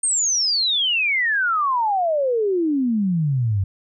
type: exponential sweep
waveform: sine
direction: down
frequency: 8790 to 92.5 Hz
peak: -17 dBFS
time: 0.03-3.64 s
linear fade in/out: 5 ms
effects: none